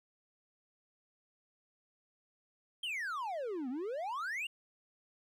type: exponential two-way sweep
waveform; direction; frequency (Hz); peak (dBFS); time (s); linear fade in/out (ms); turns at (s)
triangle; down then up; 3232 to 240 to 2900; -34; 2.83-4.47; 5; 3.69
effects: none